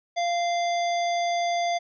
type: harmonic tone with a mistuned harmonic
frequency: 693 Hz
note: F5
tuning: 14 cents flat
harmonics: 1 / 3 / 5 / 7 / 9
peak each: -23 / -33 / -37 / -40 / -42 dBFS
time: 0.16-1.79 s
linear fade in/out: 20 ms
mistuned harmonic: 7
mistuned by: -23 cents
effects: none